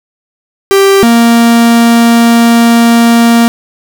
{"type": "tone pair in turn", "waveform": "45% pulse", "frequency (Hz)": [392, 233.1], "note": ["G4", "A#3"], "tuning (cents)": [0, 0], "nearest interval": "major sixth", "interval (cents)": 900, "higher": "first", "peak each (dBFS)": -3, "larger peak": "neither", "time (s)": [[0.71, 1.03], [1.03, 3.48]], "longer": "second", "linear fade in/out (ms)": 0, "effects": []}